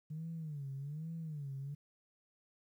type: tone with vibrato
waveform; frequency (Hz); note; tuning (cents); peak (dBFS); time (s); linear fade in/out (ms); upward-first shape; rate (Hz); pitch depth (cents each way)
sine; 149.8; D3; +35; -39; 0.1-1.75; 10; sine; 1.2; 170
effects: tanh soft clip ceiling -35 dBFS + 12-bit